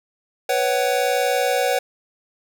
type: chord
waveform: square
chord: B suspended second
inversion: none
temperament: equal with one note detuned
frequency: 493.9 / 554.4 / 751.2 Hz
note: B4 / C#5 / F#5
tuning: 0 / 0 / +26 cents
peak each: -23 dBFS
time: 0.49-1.79 s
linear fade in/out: 5 ms
effects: none